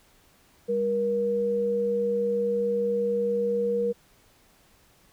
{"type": "tone pair together", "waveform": "sine", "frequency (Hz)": [199.9, 475.4], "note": ["G3", "A#4"], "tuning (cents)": [34, 34], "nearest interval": "octave + minor third", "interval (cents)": 1500, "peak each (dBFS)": [-32, -23], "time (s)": [0.68, 3.93], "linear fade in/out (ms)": 20, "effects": ["pink hiss -60 dBFS RMS until 5.12 s"]}